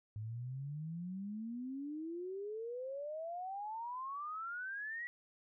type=exponential sweep; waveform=sine; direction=up; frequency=104.6 to 1954 Hz; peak=-40 dBFS; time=0.16-5.07 s; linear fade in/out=0 ms; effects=none